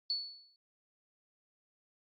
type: tone with exponential decay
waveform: sine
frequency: 4434 Hz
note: C#8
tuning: in tune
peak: -29 dBFS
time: 0.1-0.56 s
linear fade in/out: 1 ms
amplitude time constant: 100 ms
effects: Opus 48 kbps